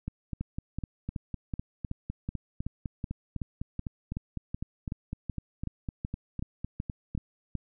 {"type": "two click trains", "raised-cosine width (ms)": 5, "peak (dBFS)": [-21, -20], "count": [29, 20], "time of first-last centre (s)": [[0.08, 7.151], [0.41, 7.553]], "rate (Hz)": [3.96, 2.66], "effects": []}